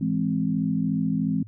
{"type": "chord", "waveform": "sine", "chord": "E augmented", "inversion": "none", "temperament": "equal", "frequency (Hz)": [164.81, 207.7, 261.6], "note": ["E3", "G#3", "B#3"], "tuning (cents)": [0, 0, 0], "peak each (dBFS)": -26, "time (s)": [0.01, 1.43], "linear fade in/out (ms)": 5, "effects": ["added 106 Hz sine -41 dBFS peak until 1.47 s"]}